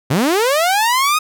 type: linear sweep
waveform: sawtooth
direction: up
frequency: 116.54 to 1265 Hz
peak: -9 dBFS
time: 0.1-1.19 s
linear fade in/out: 10 ms
effects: none